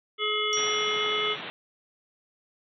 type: harmonic tone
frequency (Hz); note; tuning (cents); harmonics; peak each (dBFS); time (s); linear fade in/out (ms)
424.7; G#4; +39; 1 / 3 / 5 / 7 / 8; -31 / -31 / -31 / -31 / -31; 0.18-1.37; 50
type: tone with exponential decay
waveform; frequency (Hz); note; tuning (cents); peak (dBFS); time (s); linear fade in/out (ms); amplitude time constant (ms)
sine; 5710; F8; +37; -26; 0.53-1.41; 0; 190
type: band-pass noise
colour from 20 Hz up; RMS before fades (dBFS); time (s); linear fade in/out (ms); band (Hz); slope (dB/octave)
white; -38; 0.57-1.5; 0; 120 to 3800; 96
effects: none